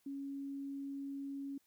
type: tone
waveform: sine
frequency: 277.2 Hz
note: C#4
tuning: in tune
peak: -40 dBFS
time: 0.06-1.58 s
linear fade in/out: 5 ms
effects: white hiss -75 dBFS RMS until 1.66 s